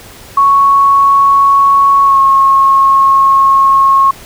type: tone with pitch glide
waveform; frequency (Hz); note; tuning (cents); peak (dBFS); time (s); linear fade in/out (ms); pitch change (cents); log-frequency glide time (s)
sine; 1108.7 to 1087.8; C#6 to C#6; 0 to -33; -4; 0.37-4.11; 5; -33; 2.04-2.19
effects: pink hiss -34 dBFS RMS until 4.25 s